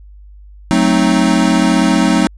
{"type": "chord", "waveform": "square", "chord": "F# diminished seventh", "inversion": "none", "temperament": "equal", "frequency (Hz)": [185, 220, 261.6, 311.1], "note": ["F#3", "A3", "C4", "Eb4"], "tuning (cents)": [0, 0, 0, 0], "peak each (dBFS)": -16, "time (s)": [0.71, 2.27], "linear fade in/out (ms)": 0, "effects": ["added 50 Hz sine -35 dBFS peak until 2.37 s", "resampled to 22050 Hz"]}